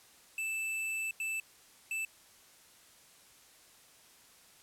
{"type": "tone bursts at uneven times", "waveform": "square", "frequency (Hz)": 2641, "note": "E7", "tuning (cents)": 3, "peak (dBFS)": -34, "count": 3, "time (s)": [[0.38, 1.11], [1.2, 1.4], [1.91, 2.05]], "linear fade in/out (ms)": 2, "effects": ["white hiss -60 dBFS RMS until 4.62 s", "low-pass 12000 Hz 12 dB/octave"]}